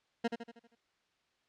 20% pulse tone with echo, 233.1 Hz, A#3, in tune, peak -24 dBFS, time 0.24-0.28 s, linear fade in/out 10 ms, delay 79 ms, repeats 6, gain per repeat -6 dB, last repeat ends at 0.754 s, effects white hiss -75 dBFS RMS until 1.48 s + low-pass 4000 Hz 12 dB/octave

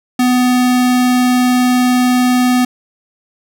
square tone with vibrato, 249.6 Hz, B3, 19 cents sharp, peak -10 dBFS, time 0.19-2.65 s, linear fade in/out 5 ms, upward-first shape sine, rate 20 Hz, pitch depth 12 cents each way, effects none

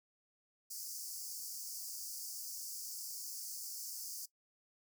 pink high-pass noise, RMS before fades -45 dBFS, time 0.7-4.26 s, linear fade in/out 10 ms, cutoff 4700 Hz, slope 96 dB/octave, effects noise-tail reverb RT60 0.1 s tail -18 dB re dry

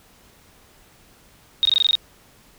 sine tone bursts, 3729 Hz, A#7, in tune, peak -13 dBFS, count 8, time 1.63-1.953 s, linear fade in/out 0 ms, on 22 ms, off 21 ms, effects pink hiss -53 dBFS RMS until 2.58 s

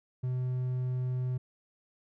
triangle tone, 126.8 Hz, B2, 46 cents sharp, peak -27 dBFS, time 0.23-1.38 s, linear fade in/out 10 ms, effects none

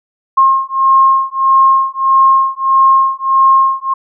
sine beating tone pair, 1070 / 1071.6 Hz, C6 / C6, +38 / +41 cents, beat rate 1.6 Hz, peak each -10 dBFS, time 0.37-3.94 s, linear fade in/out 10 ms, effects none

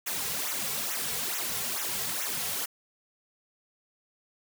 white noise with flanger, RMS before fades -32 dBFS, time 0.06-2.66 s, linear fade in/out 10 ms, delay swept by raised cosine 0.21 to 3.41 ms, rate 2.3 Hz, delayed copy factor -1, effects none

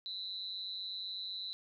sine tone with amplitude modulation, 3978 Hz, B7, 12 cents sharp, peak -35 dBFS, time 0.06-1.53 s, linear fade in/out 0 ms, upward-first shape sine, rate 192 Hz, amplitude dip 85%, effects none

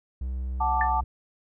triangle tone with pitch glide, 63.8 to 63.07 Hz, C2 to B1, -43 to +37 cents, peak -26 dBFS, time 0.21-1.04 s, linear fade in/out 5 ms, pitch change -20 cents, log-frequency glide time 0.74-0.84 s
sine chord, D major, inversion first, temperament equal, 740 / 880 / 1174.7 Hz, F#5 / A5 / D6, 0 / 0 / 0 cents, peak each -29 / -24 / -29 dBFS, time 0.6-1.01 s, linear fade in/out 10 ms
sine tone with exponential decay, 1779 Hz, A6, 19 cents sharp, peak -20 dBFS, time 0.81-0.91 s, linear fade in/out 2 ms, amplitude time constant 21 ms
effects none

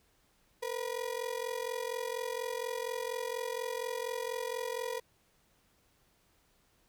35% pulse ring-modulated tone, 482.8 Hz, B4, 39 cents flat, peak -30 dBFS, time 0.62-5 s, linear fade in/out 10 ms, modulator 22.1 Hz, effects pink hiss -70 dBFS RMS until 6.88 s

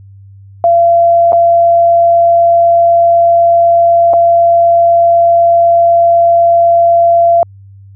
sine tone with dropouts, 682 Hz, F5, 41 cents flat, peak -4 dBFS, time 0.64-7.43 s, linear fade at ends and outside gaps 1 ms, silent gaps 1.322-1.33 / 4.134-4.137 s, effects added 98 Hz sine -33 dBFS peak until 7.95 s

